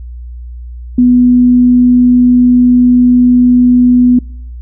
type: tone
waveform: sine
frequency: 246.9 Hz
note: B3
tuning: in tune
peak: -3 dBFS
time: 0.98-4.19 s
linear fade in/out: 5 ms
effects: noise-tail reverb RT60 0.7 s tail -26 dB re dry + added 60 Hz sine -23 dBFS peak until 4.61 s